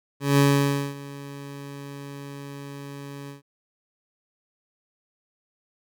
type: tone with ADSR envelope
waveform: 20% pulse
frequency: 140.8 Hz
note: C#3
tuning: 27 cents sharp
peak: -10 dBFS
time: 0.2-3.42 s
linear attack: 180 ms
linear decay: 560 ms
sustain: -21 dB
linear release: 130 ms
effects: none